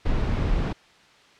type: noise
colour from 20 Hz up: brown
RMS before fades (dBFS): -23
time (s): 0.05-0.73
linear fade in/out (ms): 10
effects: white hiss -54 dBFS RMS until 1.39 s + low-pass 4000 Hz 12 dB/octave